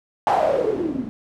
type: noise with low-pass filter sweep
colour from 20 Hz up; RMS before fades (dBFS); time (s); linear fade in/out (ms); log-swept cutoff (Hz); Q
blue; -21; 0.27-1.09; 0; 850 to 220; 7.3
effects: none